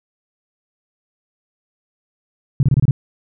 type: tone bursts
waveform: sine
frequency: 134.6 Hz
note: C3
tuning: 49 cents sharp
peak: -9 dBFS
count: 6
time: 2.6-2.91 s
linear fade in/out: 2 ms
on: 30 ms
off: 26 ms
effects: none